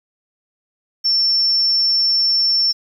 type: tone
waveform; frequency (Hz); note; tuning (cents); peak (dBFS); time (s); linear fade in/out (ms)
sine; 5410; E8; +44; -13; 1.04-2.73; 20
effects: 8-bit